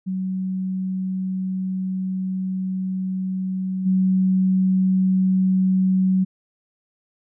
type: tone with level steps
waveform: sine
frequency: 187.6 Hz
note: F#3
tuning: 24 cents sharp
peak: -22 / -15 dBFS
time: 0.06-6.25 s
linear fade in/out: 20 ms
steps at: 3.85 s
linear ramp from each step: 20 ms
effects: none